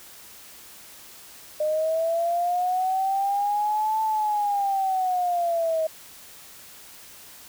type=linear two-way sweep; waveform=sine; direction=up then down; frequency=607 to 880 to 631 Hz; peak=-21 dBFS; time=1.6-5.87 s; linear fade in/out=5 ms; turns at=4.02 s; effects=white hiss -46 dBFS RMS until 7.48 s